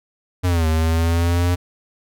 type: exponential two-way sweep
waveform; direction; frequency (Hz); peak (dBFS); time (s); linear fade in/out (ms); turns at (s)
square; down then up; 92.2 to 79 to 89; -16; 0.43-1.56; 20; 0.67
effects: none